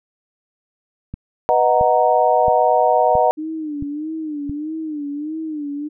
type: click train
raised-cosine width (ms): 5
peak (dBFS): -16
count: 6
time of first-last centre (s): 1.14-4.496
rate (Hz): 1.49
type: chord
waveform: sine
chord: B major seventh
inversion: none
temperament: equal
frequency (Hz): 493.9 / 622.3 / 740 / 932.3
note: B4 / D#5 / F#5 / A#5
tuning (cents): 0 / 0 / 0 / 0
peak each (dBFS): -19 / -17 / -16 / -19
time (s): 1.49-3.31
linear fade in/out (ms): 0
type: tone with vibrato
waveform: sine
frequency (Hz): 302.3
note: D#4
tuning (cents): -50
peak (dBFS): -23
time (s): 3.37-5.89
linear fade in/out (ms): 20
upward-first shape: sine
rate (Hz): 1.6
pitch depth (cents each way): 100
effects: none